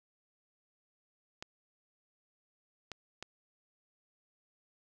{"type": "clicks", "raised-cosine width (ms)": 0.2, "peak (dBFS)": -24, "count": 3, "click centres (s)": [1.425, 2.917, 3.226], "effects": []}